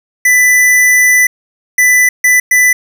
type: tone bursts at uneven times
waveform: square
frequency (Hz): 1991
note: B6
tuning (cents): +14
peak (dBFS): -6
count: 4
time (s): 0.25-1.27 / 1.78-2.09 / 2.24-2.4 / 2.51-2.73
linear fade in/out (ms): 5
effects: none